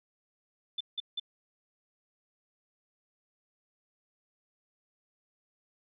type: tone bursts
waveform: sine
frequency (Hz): 3520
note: A7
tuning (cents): 0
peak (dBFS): -31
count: 3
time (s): 0.78-1.198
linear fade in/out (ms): 5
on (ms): 26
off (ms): 170
effects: none